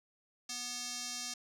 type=tone with band-pass filter; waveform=square; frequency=245.2 Hz; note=B3; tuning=12 cents flat; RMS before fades=-41 dBFS; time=0.49-1.34 s; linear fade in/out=5 ms; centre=5800 Hz; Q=2.4; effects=none